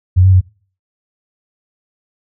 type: tone with pitch steps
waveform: sine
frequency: 91.4 / 94.6 / 92.4 Hz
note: F#2 / F#2 / F#2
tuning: -21 / +39 / -2 cents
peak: -5 dBFS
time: 0.16-0.412 s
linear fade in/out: 20 ms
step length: 84 ms
effects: noise-tail reverb RT60 0.4 s tail -21 dB re dry